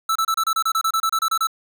square tone bursts, 1318 Hz, E6, 1 cent flat, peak -18 dBFS, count 15, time 0.09-1.471 s, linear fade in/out 5 ms, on 65 ms, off 29 ms, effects none

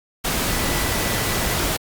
sine tone in noise, 1975.5 Hz, B6, in tune, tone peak -33 dBFS, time 0.48-1.56 s, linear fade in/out 10 ms, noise pink, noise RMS -22 dBFS, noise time 0.24-1.77 s, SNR -14 dB, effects Opus 48 kbps

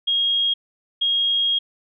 sine tone pair in turn, 3266 / 3266 Hz, G#7 / G#7, -30 / -30 cents, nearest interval unison, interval 0 cents, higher neither, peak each -17 dBFS, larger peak neither, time 0.07-0.54 / 1.01-1.59 s, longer second, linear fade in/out 10 ms, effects none

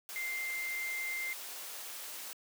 sine tone in noise, 2093 Hz, C7, in tune, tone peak -35 dBFS, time 0.16-1.33 s, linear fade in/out 0 ms, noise white, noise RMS -44 dBFS, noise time 0.09-2.33 s, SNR +6 dB, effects high-pass 400 Hz 12 dB/octave

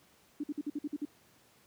sine tone bursts, 293.7 Hz, D4, in tune, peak -32 dBFS, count 8, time 0.4-1.052 s, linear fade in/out 5 ms, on 36 ms, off 52 ms, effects pink hiss -64 dBFS RMS until 1.66 s + high-pass 100 Hz 12 dB/octave

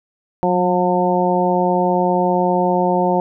harmonic tone with a mistuned harmonic, 179.5 Hz, F3, 48 cents sharp, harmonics 1 / 2 / 3 / 4 / 5, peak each -20 / -20 / -20 / -20 / -20 dBFS, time 0.43-3.2 s, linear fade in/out 0 ms, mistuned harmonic 1, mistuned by +24 cents, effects none

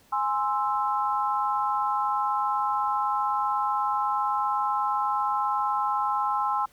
sine chord, Ab augmented, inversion none, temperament equal, 830.6 / 1046.5 / 1318.5 Hz, Ab5 / C6 / E6, 0 / 0 / 0 cents, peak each -27 / -27 / -29 dBFS, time 0.12-6.66 s, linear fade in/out 10 ms, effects pink hiss -59 dBFS RMS until 6.72 s

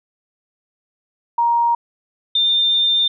sine tone pair in turn, 940 / 3604 Hz, A#5 / A7, +14 / +41 cents, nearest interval octave + major seventh, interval 2327 cents, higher second, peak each -13 dBFS, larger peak neither, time 1.38-1.75 / 2.35-3.08 s, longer second, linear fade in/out 5 ms, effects none

